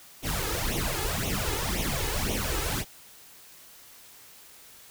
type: noise with flanger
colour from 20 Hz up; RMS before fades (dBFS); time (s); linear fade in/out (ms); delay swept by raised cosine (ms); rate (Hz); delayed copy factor
pink; -29; 0.22-2.85; 50; 0.31 to 2.41; 1.9; +0.8
effects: white hiss -51 dBFS RMS until 4.9 s